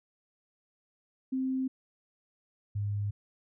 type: tone pair in turn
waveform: sine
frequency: 261.6 / 102.39 Hz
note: C4 / G#2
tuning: 0 / -24 cents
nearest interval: octave + major third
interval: 1624 cents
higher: first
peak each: -28 / -29 dBFS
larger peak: first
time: 1.32-1.68 / 2.75-3.11 s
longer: neither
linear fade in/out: 10 ms
effects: none